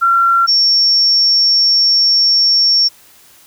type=tone pair in turn; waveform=sine; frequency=1367 / 5480 Hz; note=F6 / F8; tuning=-37 / -34 cents; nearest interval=2 octaves; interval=2403 cents; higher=second; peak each=-8 dBFS; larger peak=neither; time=0.01-0.47 / 0.47-2.89 s; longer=second; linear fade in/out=20 ms; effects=white hiss -45 dBFS RMS until 3.46 s